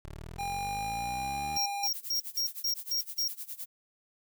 15% pulse exponential sweep, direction up, 35.7 to 77.9 Hz, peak -35 dBFS, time 0.05-1.57 s, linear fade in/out 0 ms
square tone, 805 Hz, G5, 46 cents sharp, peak -33 dBFS, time 0.38-1.88 s, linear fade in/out 20 ms
square tone bursts, 5588 Hz, F8, in tune, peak -28 dBFS, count 7, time 1.56-3.28 s, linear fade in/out 5 ms, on 100 ms, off 170 ms
violet noise with tremolo, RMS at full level -38 dBFS, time 1.84-3.66 s, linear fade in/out 20 ms, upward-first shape sine, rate 9.7 Hz, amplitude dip 90%
effects none

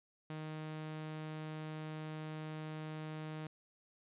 sawtooth tone, 155.56 Hz, D#3, in tune, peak -38 dBFS, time 0.3-3.47 s, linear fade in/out 2 ms, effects resampled to 8000 Hz + 13-bit

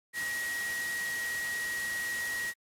sine tone in noise, 1900 Hz, A#6, 33 cents sharp, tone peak -32 dBFS, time 0.13-2.54 s, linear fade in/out 50 ms, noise white, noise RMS -39 dBFS, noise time 0.13-2.54 s, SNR +4 dB, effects low-pass 12000 Hz 12 dB/octave + Opus 48 kbps

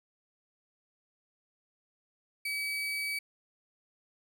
35% pulse tone, 2284 Hz, D7, 49 cents flat, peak -30 dBFS, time 2.45-3.19 s, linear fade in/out 5 ms, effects none

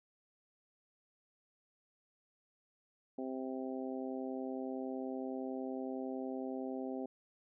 harmonic tone, 130.81 Hz, C3, in tune, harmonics 2 / 3 / 4 / 5 / 6, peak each -40 / -44 / -46 / -48 / -50 dBFS, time 3.18-7.06 s, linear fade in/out 5 ms, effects none

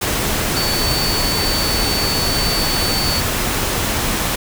sine tone in noise, 4499 Hz, C#8, 25 cents sharp, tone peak -20 dBFS, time 0.56-3.21 s, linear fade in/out 10 ms, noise pink, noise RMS -19 dBFS, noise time 0.01-4.36 s, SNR -4 dB, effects none

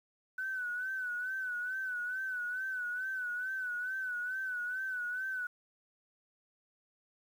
sine tone with vibrato, 1500 Hz, F#6, 23 cents sharp, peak -34 dBFS, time 0.38-5.47 s, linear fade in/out 5 ms, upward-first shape sine, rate 2.3 Hz, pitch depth 60 cents each way, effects 10-bit

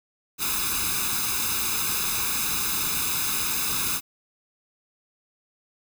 white noise with comb filter, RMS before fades -26 dBFS, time 0.38-4.01 s, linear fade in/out 50 ms, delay 0.79 ms, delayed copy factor +0.85, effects none

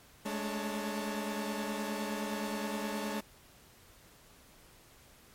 sawtooth tone cluster, 209 / 218.6 / 288.5 / 556 / 890 Hz, G#3 / A3 / D4 / C#5 / A5, +11 / -11 / -31 / +5 / +20 cents, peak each -33 / -39 / -39 / -39 / -39 dBFS, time 0.25-3.21 s, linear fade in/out 10 ms, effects pink hiss -59 dBFS RMS until 5.34 s + MP3 64 kbps

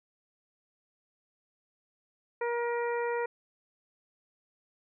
harmonic tone, 474.3 Hz, A#4, 30 cents sharp, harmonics 1 / 2 / 3 / 4 / 5, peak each -30 / -35 / -41 / -40 / -45 dBFS, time 2.41-3.26 s, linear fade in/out 5 ms, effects none

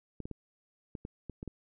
clicks, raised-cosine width 3 ms, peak -27 dBFS, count 8, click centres 0.203 / 0.255 / 0.313 / 0.952 / 1.051 / 1.297 / 1.429 / 1.477 s, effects none

